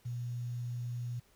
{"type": "tone with quantisation", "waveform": "sine", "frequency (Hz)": 121.1, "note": "B2", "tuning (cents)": -34, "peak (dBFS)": -35, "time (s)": [0.05, 1.2], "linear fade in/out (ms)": 10, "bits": 10, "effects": ["pink hiss -67 dBFS RMS until 1.35 s"]}